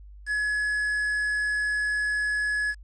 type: tone with quantisation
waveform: triangle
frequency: 1694 Hz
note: G#6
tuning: 34 cents sharp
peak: -22 dBFS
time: 0.26-2.75 s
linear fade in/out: 50 ms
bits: 7
effects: added 50 Hz sine -43 dBFS peak until 2.83 s + resampled to 24000 Hz